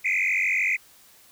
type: tone with frequency modulation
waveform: sine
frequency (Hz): 2252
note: C#7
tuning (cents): +27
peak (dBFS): -19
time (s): 0.04-0.77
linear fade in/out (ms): 20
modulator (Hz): 46.5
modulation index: 5.4
effects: tanh soft clip ceiling -18 dBFS + white hiss -54 dBFS RMS until 1.31 s